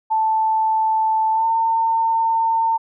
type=tone with pitch glide; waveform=sine; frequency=880 to 904.7 Hz; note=A5 to A5; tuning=0 to +48 cents; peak=-15 dBFS; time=0.1-2.78 s; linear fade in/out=20 ms; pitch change=+48 cents; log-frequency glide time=1.32-1.48 s; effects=none